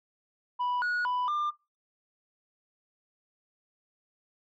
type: tone with pitch steps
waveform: sine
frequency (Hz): 985 / 1456 / 992 / 1196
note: B5 / F#6 / B5 / D6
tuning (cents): -5 / -28 / +7 / +31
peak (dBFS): -24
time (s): 0.59-1.51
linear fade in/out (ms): 20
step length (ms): 230
effects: noise-tail reverb RT60 0.3 s tail -26 dB re dry + tanh soft clip ceiling -26 dBFS